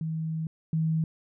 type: tone pair in turn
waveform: sine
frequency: 160 / 160 Hz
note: D#3 / D#3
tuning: +49 / +49 cents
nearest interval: unison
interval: 0 cents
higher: neither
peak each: -28 / -23 dBFS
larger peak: second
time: 0.01-0.47 / 0.73-1.04 s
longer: first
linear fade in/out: 2 ms
effects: none